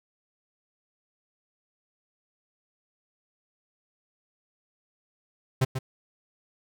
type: tone with echo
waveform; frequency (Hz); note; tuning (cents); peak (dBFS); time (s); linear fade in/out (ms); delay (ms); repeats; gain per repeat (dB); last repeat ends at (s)
45% pulse; 130.81; C3; 0; -19; 5.61-5.65; 10; 140; 1; -8; 5.79
effects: none